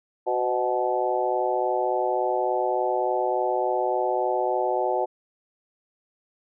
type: harmonic tone with a mistuned harmonic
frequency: 123.47 Hz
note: B2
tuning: in tune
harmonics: 3 / 4 / 5 / 6 / 7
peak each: -28 / -28 / -28 / -28 / -28 dBFS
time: 0.26-5.06 s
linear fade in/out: 20 ms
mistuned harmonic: 4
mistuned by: +46 cents
effects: none